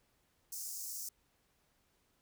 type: high-pass noise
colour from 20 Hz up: pink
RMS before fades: -43 dBFS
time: 0.52-1.09 s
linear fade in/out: 5 ms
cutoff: 5400 Hz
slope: 48 dB/octave
effects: pink hiss -75 dBFS RMS until 2.21 s